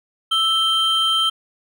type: tone pair together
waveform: triangle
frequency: 1318.5 / 3136 Hz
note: E6 / G7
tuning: 0 / 0 cents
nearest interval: octave + minor third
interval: 1500 cents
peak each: -20 / -15 dBFS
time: 0.31-1.3 s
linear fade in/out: 10 ms
effects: none